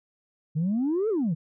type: exponential two-way sweep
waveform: sine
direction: up then down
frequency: 146.6 to 460.2 to 146.6 Hz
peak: -21 dBFS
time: 0.55-1.35 s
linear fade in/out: 20 ms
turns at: 1.09 s
effects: tanh soft clip ceiling -20 dBFS